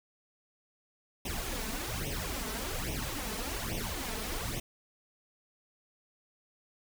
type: noise with flanger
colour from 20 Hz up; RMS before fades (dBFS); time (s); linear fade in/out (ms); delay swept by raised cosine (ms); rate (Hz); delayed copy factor
pink; -36; 1.25-4.6; 5; 0.33 to 4.63; 1.2; +0.85
effects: none